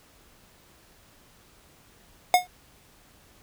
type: tone with exponential decay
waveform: square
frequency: 723 Hz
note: F#5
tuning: 40 cents flat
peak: -12 dBFS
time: 2.34-2.47 s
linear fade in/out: 1 ms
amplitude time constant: 28 ms
effects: pink hiss -57 dBFS RMS until 3.42 s